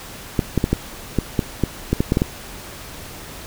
clicks, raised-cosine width 3 ms, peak -3 dBFS, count 12, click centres 0.392 / 0.577 / 0.641 / 0.73 / 1.187 / 1.392 / 1.637 / 1.93 / 2.005 / 2.121 / 2.171 / 2.219 s, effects pink hiss -36 dBFS RMS until 3.46 s

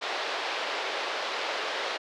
pink band-pass noise, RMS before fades -32 dBFS, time 0.01-1.98 s, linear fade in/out 20 ms, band 460 to 4500 Hz, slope 24 dB/octave, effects none

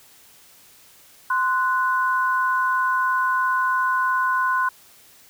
sine tone pair together, 1037 / 1480 Hz, C6 / F#6, -16 / 0 cents, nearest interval tritone, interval 616 cents, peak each -20 / -22 dBFS, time 1.3-4.69 s, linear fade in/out 5 ms, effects white hiss -51 dBFS RMS until 5.29 s

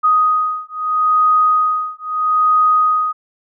sine beating tone pair, 1248 / 1248.77 Hz, D#6 / D#6, +5 / +6 cents, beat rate 0.77 Hz, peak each -15 dBFS, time 0.03-3.13 s, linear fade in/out 20 ms, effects none

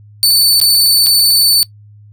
sawtooth tone with dropouts, 4509 Hz, C#8, 29 cents sharp, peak -4 dBFS, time 0.23-1.63 s, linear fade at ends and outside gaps 0 ms, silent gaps 0.601-0.614 / 1.063-1.068 s, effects noise-tail reverb RT60 0.1 s tail -22 dB re dry + added 104 Hz sine -37 dBFS peak until 2.12 s

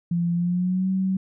sine tone with pitch glide, 171.7 to 189.42 Hz, F3 to F#3, -29 to +41 cents, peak -20 dBFS, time 0.11-1.17 s, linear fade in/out 5 ms, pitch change +170 cents, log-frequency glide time 0.34-0.89 s, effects none

